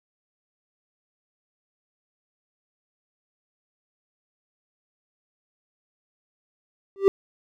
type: tone with exponential growth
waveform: triangle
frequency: 392 Hz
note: G4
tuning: in tune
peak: -7 dBFS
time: 6.96-7.08 s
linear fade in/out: 0 ms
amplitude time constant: 26 ms
effects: none